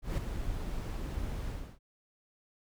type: noise with ADSR envelope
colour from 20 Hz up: brown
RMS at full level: -29 dBFS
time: 0.02-1.79 s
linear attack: 160 ms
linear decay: 3 ms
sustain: -7 dB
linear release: 300 ms
effects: none